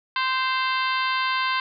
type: harmonic tone with a mistuned harmonic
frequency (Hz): 520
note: C5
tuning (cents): -11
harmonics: 2 / 3 / 4 / 5 / 6 / 7 / 8 / 9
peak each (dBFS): -24 / -28 / -30 / -32 / -34 / -35 / -36 / -37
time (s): 0.16-1.6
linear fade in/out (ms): 2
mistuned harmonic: 5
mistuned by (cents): +40
effects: none